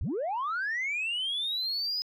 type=linear sweep; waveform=sine; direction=up; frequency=44 to 5060 Hz; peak=-27 dBFS; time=0.01-2.02 s; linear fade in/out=0 ms; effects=tanh soft clip ceiling -26 dBFS